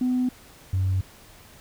sine tone pair in turn, 251.7 / 94.28 Hz, B3 / F#2, +33 / +33 cents, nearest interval octave + perfect fourth, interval 1700 cents, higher first, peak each -19 dBFS, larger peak neither, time 0.01-0.29 / 0.73-1.01 s, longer neither, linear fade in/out 5 ms, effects tanh soft clip ceiling -17 dBFS + pink hiss -50 dBFS RMS until 1.6 s

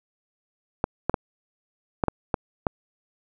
clicks, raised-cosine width 1 ms, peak -7 dBFS, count 7, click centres 0.841 / 1.096 / 1.142 / 2.038 / 2.083 / 2.342 / 2.668 s, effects none

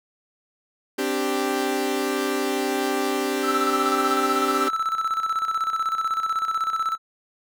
sawtooth chord, C suspended second, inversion none, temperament equal, 261.6 / 293.7 / 392 Hz, C4 / D4 / G4, 0 / 0 / 0 cents, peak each -24 / -24 / -21 dBFS, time 0.98-4.69 s, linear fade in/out 10 ms
triangle tone with tremolo, 1318.5 Hz, E6, in tune, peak -18 dBFS, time 3.42-6.98 s, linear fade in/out 50 ms, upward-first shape square, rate 16 Hz, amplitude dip 60%
effects none

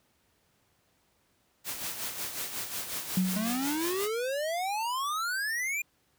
white noise with tremolo, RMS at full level -34 dBFS, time 1.64-4.09 s, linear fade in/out 50 ms, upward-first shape sine, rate 5.5 Hz, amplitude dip 55%
sine tone with exponential decay, 185 Hz, F#3, in tune, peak -21 dBFS, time 3.17-3.82 s, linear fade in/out 2 ms, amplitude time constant 140 ms
square exponential sweep, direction up, 207.7 to 2448 Hz, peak -30 dBFS, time 3.36-5.82 s, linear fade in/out 5 ms
effects pink hiss -70 dBFS RMS until 6.18 s + high-pass 60 Hz 12 dB/octave

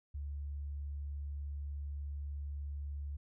sine tone, 71.7 Hz, D2, 41 cents flat, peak -38 dBFS, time 0.14-3.17 s, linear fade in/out 10 ms, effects none

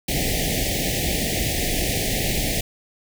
pink band-stop noise, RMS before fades -23 dBFS, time 0.08-2.61 s, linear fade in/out 5 ms, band 780 to 1800 Hz, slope 96 dB/octave, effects none

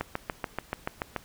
click train, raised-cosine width 0.5 ms, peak -14 dBFS, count 9, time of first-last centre 0.01-1.163 s, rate 6.94 Hz, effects pink hiss -54 dBFS RMS until 1.24 s

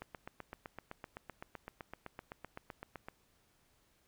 click train, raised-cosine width 0.5 ms, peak -29 dBFS, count 25, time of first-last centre 0.02-3.085 s, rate 7.83 Hz, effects pink hiss -72 dBFS RMS until 4.07 s

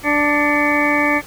harmonic tone with a mistuned harmonic, 293.7 Hz, D4, in tune, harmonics 1 / 2 / 3 / 4 / 6 / 7 / 8, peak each -19 / -22 / -23 / -23 / -21 / -23 / -20 dBFS, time 0.03-1.22 s, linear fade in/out 50 ms, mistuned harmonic 8, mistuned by -69 cents, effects pink hiss -38 dBFS RMS until 1.26 s

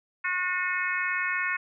harmonic tone, 362.9 Hz, F#4, 34 cents flat, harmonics 3 / 4 / 5 / 6 / 7, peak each -34 / -31 / -30 / -32 / -35 dBFS, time 0.24-1.57 s, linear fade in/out 10 ms, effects none

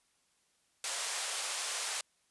white band-pass noise, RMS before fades -37 dBFS, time 0.84-2.01 s, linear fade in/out 2 ms, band 520 to 10000 Hz, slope 24 dB/octave, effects white hiss -73 dBFS RMS until 2.3 s + resampled to 24000 Hz

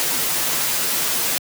white noise with comb filter, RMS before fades -21 dBFS, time 0-1.38 s, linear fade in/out 0 ms, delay 10 ms, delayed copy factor -0.5, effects high-pass 100 Hz 12 dB/octave

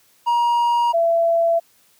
triangle / sine tone pair in turn, 949 / 671 Hz, A#5 / E5, +31 / +31 cents, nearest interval tritone, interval 600 cents, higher first, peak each -13 / -14 dBFS, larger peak first, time 0.26-0.93 / 0.93-1.6 s, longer neither, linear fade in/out 20 ms, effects white hiss -57 dBFS RMS until 1.99 s + high-pass 60 Hz 12 dB/octave

